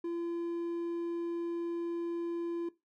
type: tone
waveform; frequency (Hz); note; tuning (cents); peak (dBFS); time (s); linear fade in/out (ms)
triangle; 340.5; F4; -44; -31; 0.04-2.69; 5
effects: noise-tail reverb RT60 0.2 s tail -17 dB re dry